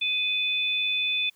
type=tone pair together; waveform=sine; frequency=2499 / 3502 Hz; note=D#7 / A7; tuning=+7 / -9 cents; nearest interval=tritone; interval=584 cents; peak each=-26 / -26 dBFS; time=0.01-1.3 s; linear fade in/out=10 ms; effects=white hiss -64 dBFS RMS until 1.35 s